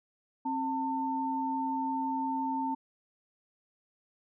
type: tone pair together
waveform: sine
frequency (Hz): 266.7 / 897.1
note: C4 / A5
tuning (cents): +33 / +33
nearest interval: octave + major sixth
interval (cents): 2100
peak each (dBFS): -33 / -31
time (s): 0.45-2.75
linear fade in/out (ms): 10
effects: none